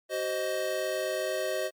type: chord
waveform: square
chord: C diminished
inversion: second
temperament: equal with one note detuned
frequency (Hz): 379.1 / 523.3 / 622.3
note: Gb4 / C5 / Eb5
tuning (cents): +42 / 0 / 0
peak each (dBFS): -36 / -34 / -32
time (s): 0.09-1.71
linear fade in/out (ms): 50
effects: MP3 96 kbps